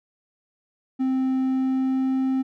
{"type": "tone with pitch glide", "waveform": "triangle", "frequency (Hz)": [261.6, 263.3], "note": ["C4", "C4"], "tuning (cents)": [0, 11], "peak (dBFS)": -18, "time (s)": [0.99, 2.43], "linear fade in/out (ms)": 20, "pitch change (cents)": 11, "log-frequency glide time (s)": [1.39, 2.19], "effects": []}